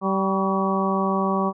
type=harmonic tone with a mistuned harmonic; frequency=193.3 Hz; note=G3; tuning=24 cents flat; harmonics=1 / 2 / 3 / 4 / 5 / 6; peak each=-23 / -27 / -29 / -29 / -29 / -26 dBFS; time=0.01-1.53 s; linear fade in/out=50 ms; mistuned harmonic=6; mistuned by=-40 cents; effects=none